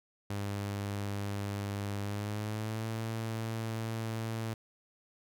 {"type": "tone with pitch glide", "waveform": "sawtooth", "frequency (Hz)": [101.1, 112.18], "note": ["G#2", "A2"], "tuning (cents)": [-46, 34], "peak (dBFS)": -30, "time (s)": [0.3, 4.54], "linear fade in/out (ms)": 5, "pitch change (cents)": 180, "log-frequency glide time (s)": [2.01, 2.91], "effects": []}